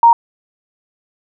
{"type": "tone", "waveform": "sine", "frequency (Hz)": 932.3, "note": "A#5", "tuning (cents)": 0, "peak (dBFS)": -4, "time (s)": [0.03, 0.13], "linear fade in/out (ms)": 2, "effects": []}